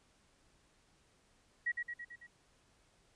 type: tone with echo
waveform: sine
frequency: 1913 Hz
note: A#6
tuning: 44 cents sharp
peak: -31 dBFS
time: 1.66-1.72 s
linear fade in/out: 10 ms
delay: 110 ms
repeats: 5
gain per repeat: -4 dB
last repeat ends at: 2.27 s
effects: pink hiss -70 dBFS RMS until 3.15 s + resampled to 22050 Hz